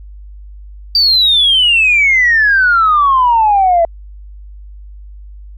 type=exponential sweep; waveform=sine; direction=down; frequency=4699 to 659 Hz; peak=-6 dBFS; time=0.95-3.85 s; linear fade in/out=2 ms; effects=tanh soft clip ceiling -2 dBFS + added 50 Hz sine -30 dBFS peak until 5.57 s